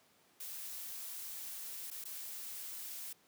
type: noise with dropouts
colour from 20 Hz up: blue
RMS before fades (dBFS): -45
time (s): 0.4-3.13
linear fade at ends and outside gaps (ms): 5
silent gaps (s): 1.904-1.912 / 2.041-2.052
effects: pink hiss -68 dBFS RMS until 3.27 s + high-pass 200 Hz 12 dB/octave